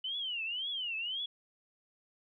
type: tone with vibrato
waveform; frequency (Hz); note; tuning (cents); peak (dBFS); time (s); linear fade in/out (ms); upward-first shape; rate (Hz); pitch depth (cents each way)
sine; 2976; F#7; +9; -34; 0.04-1.26; 5; triangle; 1.9; 250
effects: none